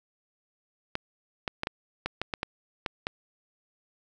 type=clicks; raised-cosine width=0.3 ms; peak=-13 dBFS; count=10; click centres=0.954 / 1.478 / 1.634 / 1.671 / 2.06 / 2.216 / 2.338 / 2.431 / 2.862 / 3.069 s; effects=none